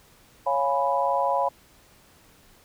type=chord; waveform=sine; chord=C# dominant seventh; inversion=none; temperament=equal; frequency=554.4 / 698.5 / 830.6 / 987.8 Hz; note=C#5 / E#5 / G#5 / B5; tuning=0 / 0 / 0 / 0 cents; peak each=-26 / -28 / -27 / -25 dBFS; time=0.46-1.49 s; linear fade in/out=10 ms; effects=pink hiss -56 dBFS RMS until 2.64 s